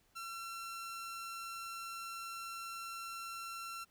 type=tone; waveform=sawtooth; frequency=1355 Hz; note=E6; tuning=47 cents sharp; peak=-39 dBFS; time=0.15-3.85 s; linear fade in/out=20 ms; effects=pink hiss -72 dBFS RMS until 3.9 s